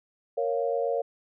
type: chord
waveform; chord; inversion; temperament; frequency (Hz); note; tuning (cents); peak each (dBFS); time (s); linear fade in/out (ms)
sine; Bb minor; none; equal; 466.2 / 554.4 / 698.5; Bb4 / Db5 / F5; 0 / 0 / 0; -28 / -28 / -32; 0.37-1.02; 10
effects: none